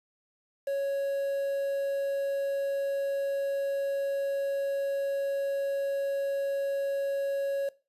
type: tone with quantisation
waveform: triangle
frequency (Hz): 554.4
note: C#5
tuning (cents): 0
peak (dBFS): -25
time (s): 0.67-7.69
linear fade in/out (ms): 5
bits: 8
effects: noise-tail reverb RT60 0.3 s tail -19 dB re dry + resampled to 32000 Hz